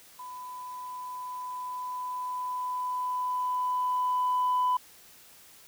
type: tone with level ramp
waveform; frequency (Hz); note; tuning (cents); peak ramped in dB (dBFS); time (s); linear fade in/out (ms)
sine; 1000; B5; +21; -39 to -21; 0.19-4.77; 5
effects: tanh soft clip ceiling -20 dBFS + white hiss -54 dBFS RMS until 5.67 s